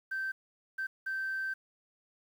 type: tone bursts at uneven times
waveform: sine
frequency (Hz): 1555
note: G6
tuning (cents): -14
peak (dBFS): -31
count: 3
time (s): 0.11-0.32 / 0.78-0.87 / 1.06-1.54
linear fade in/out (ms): 10
effects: tanh soft clip ceiling -28 dBFS + 10-bit